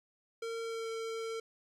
square tone with pitch glide, 457.3 to 451.3 Hz, A#4 to A4, -33 to +44 cents, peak -37 dBFS, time 0.42-1.4 s, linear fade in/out 5 ms, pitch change -23 cents, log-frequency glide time 0.61-0.89 s, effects low-pass 8000 Hz 12 dB/octave + 11-bit

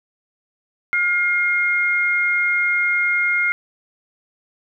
sine tone pair together, 1421 / 2130 Hz, F6 / C7, +30 / +30 cents, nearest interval perfect fifth, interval 700 cents, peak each -21 / -17 dBFS, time 0.93-3.52 s, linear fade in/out 0 ms, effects none

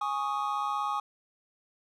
triangle chord, Ab suspended fourth, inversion none, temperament equal, 830.6 / 1108.7 / 1244.5 Hz, Ab5 / Db6 / Eb6, 0 / 0 / 0 cents, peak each -31 dBFS, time 0.01-1 s, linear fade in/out 5 ms, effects none

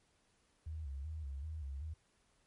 sine tone with vibrato, 73.42 Hz, D2, in tune, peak -40 dBFS, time 0.66-1.94 s, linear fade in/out 10 ms, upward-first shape square, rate 2.6 Hz, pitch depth 120 cents each way, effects pink hiss -74 dBFS RMS until 2.46 s + MP3 48 kbps

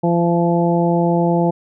harmonic tone with a mistuned harmonic, 170.9 Hz, F3, 37 cents flat, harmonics 1 / 2 / 3 / 4 / 5, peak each -16 / -19 / -21 / -22 / -23 dBFS, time 0.03-1.51 s, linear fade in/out 10 ms, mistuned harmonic 5, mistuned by +16 cents, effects none

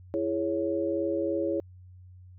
sine chord, C# minor, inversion first, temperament just, 332.6 / 415.8 / 554.4 Hz, E4 / G#4 / C#5, +16 / +2 / 0 cents, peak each -29 / -32 / -30 dBFS, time 0.14-1.6 s, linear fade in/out 0 ms, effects added 91 Hz sine -47 dBFS peak until 2.38 s

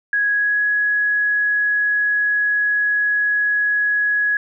sine tone with pitch glide, 1661.2 to 1675.7 Hz, G#6 to G#6, 0 to +15 cents, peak -15 dBFS, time 0.13-4.37 s, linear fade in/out 2 ms, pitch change +15 cents, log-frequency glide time 0.31-0.62 s, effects none

